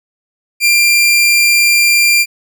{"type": "tone", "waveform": "sawtooth", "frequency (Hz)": 2381, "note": "D7", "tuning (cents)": 23, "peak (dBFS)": -4, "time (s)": [0.6, 2.26], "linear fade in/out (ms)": 50, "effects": []}